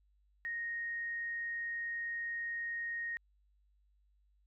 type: tone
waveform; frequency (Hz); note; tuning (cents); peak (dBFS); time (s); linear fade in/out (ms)
sine; 1864.7; A#6; 0; -36; 0.45-3.17; 0
effects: added 50 Hz sine -68 dBFS peak until 4.46 s